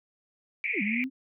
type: band-pass noise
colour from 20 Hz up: white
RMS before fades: -31 dBFS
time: 0.64-1.04 s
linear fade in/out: 0 ms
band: 2100 to 2400 Hz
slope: 96 dB/octave
type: linear two-way sweep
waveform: sine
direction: down then up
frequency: 502 to 196.7 to 272.1 Hz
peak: -28 dBFS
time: 0.73-1.1 s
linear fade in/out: 50 ms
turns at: 0.82 s
effects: none